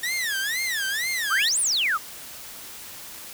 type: tone with vibrato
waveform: sawtooth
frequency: 1817 Hz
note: A#6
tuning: 45 cents flat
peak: -21 dBFS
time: 0.03-1.49 s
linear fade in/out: 5 ms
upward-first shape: sine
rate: 2.1 Hz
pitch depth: 270 cents each way
type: exponential two-way sweep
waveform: sine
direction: up then down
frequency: 1099 to 10140 to 1135 Hz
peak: -20 dBFS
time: 1.3-1.98 s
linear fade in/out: 20 ms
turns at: 1.6 s
effects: white hiss -40 dBFS RMS until 3.33 s